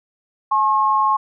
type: tone pair together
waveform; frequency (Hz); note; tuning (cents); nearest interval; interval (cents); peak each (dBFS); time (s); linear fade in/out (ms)
sine; 854.3 / 1079; G#5 / C#6; +49 / -47; major third; 404; -19 / -15; 0.51-1.17; 10
effects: none